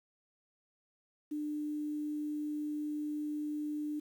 sine tone with quantisation, 299.1 Hz, D4, 32 cents sharp, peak -34 dBFS, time 1.31-4 s, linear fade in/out 10 ms, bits 10, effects none

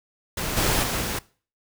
pink noise with level steps, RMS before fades -28 / -22 / -26 / -28 dBFS, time 0.37-1.19 s, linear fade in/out 5 ms, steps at 0.56 / 0.82 / 1 s, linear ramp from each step 20 ms, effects noise-tail reverb RT60 0.4 s tail -21 dB re dry

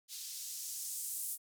violet noise with band-pass filter sweep, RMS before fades -42 dBFS, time 0.08-1.38 s, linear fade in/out 50 ms, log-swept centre 4100 to 9900 Hz, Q 1.3, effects none

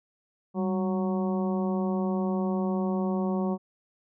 harmonic tone with a mistuned harmonic, 185 Hz, F#3, in tune, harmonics 1 / 2 / 3 / 4 / 5 / 6, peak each -26 / -32 / -36 / -38 / -40 / -42 dBFS, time 0.54-3.58 s, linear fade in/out 50 ms, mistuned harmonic 1, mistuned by +74 cents, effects none

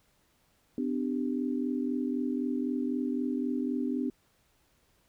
sine tone cluster, 254.1 / 298 / 394.9 Hz, B3 / D4 / G4, +49 / +25 / +13 cents, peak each -30 / -33 / -38 dBFS, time 0.78-4.1 s, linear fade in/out 2 ms, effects pink hiss -69 dBFS RMS until 5.08 s

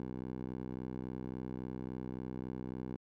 10% pulse tone with band-pass filter, 63.6 Hz, C2, 48 cents flat, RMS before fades -42 dBFS, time 0-2.97 s, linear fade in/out 0 ms, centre 260 Hz, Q 0.69, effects none

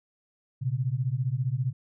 sine beating tone pair, 120.5 / 135.5 Hz, B2 / C#3, -42 / -39 cents, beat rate 15 Hz, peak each -28 dBFS, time 0.61-1.73 s, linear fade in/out 20 ms, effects none

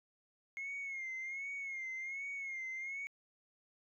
sine tone with vibrato, 2151 Hz, C7, 47 cents sharp, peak -38 dBFS, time 0.57-3.07 s, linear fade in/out 0 ms, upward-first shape sine, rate 1.3 Hz, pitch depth 69 cents each way, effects tanh soft clip ceiling -37 dBFS

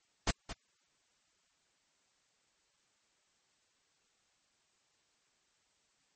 pink noise with echo, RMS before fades -29 dBFS, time 0.27-0.31 s, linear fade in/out 5 ms, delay 220 ms, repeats 1, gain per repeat -12 dB, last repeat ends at 0.53 s, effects white hiss -74 dBFS RMS until 6.15 s + MP3 32 kbps

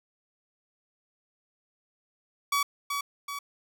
sawtooth tone with echo, 1137 Hz, C#6, 44 cents sharp, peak -20 dBFS, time 2.52-2.63 s, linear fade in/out 5 ms, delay 380 ms, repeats 2, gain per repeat -5 dB, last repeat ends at 3.39 s, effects none

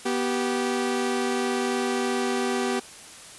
sawtooth tone pair together, 244.6 / 388.3 Hz, B3 / G4, -16 / -16 cents, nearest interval minor sixth, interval 800 cents, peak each -23 / -22 dBFS, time 0.05-2.8 s, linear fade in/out 10 ms, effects white hiss -44 dBFS RMS until 3.38 s + resampled to 24000 Hz

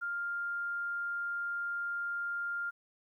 sine tone, 1400 Hz, F6, 4 cents sharp, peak -33 dBFS, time 0.01-2.71 s, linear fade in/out 20 ms, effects 12-bit

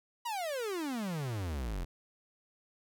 45% pulse exponential sweep, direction down, 987.8 to 40.41 Hz, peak -34 dBFS, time 0.25-1.85 s, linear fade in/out 10 ms, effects none

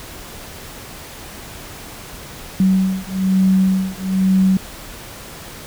sine beating tone pair, 188.8 / 189.9 Hz, F#3 / F#3, +35 / +45 cents, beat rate 1.1 Hz, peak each -16 dBFS, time 2.6-4.57 s, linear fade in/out 2 ms, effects pink hiss -35 dBFS RMS until 5.66 s

